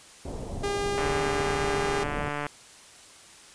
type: low-pass noise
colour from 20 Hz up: pink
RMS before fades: -35 dBFS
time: 0.25-2.29 s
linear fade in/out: 2 ms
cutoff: 760 Hz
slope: 24 dB/octave
type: tone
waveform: sawtooth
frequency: 403.7 Hz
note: G#4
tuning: 49 cents flat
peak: -23 dBFS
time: 0.63-2.04 s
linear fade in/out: 10 ms
type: click train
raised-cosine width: 0.5 ms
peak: -16 dBFS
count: 218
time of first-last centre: 0.98-2.466 s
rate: 146 Hz
effects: white hiss -50 dBFS RMS until 3.54 s + resampled to 22050 Hz